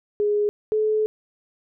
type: tone pair in turn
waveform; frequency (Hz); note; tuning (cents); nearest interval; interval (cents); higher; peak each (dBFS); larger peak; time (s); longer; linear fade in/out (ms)
sine; 415.3 / 430.6; G#4 / A4; 0 / -37; minor second; 63; second; -18; neither; 0.2-0.49 / 0.72-1.06; second; 0
effects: none